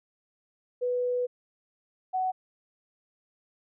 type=tone pair in turn; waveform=sine; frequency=493.9 / 746.5 Hz; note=B4 / F#5; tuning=0 / +15 cents; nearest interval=perfect fifth; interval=715 cents; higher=second; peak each=-25 dBFS; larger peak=neither; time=0.81-1.27 / 2.13-2.32 s; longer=first; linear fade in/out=20 ms; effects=none